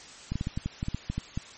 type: clicks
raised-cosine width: 5 ms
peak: -17 dBFS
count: 12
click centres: 0.32 / 0.356 / 0.411 / 0.471 / 0.575 / 0.66 / 0.829 / 0.884 / 0.946 / 1.1 / 1.18 / 1.375 s
effects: white hiss -47 dBFS RMS until 1.57 s + MP3 32 kbps